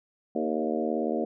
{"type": "harmonic tone with a mistuned harmonic", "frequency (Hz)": 77.78, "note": "D#2", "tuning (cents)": 0, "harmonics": [3, 4, 5, 6, 7, 8, 9], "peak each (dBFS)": [-31, -32, -33, -34, -34, -35, -36], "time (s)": [0.35, 1.25], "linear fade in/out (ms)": 5, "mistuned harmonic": 6, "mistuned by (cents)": -20, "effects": []}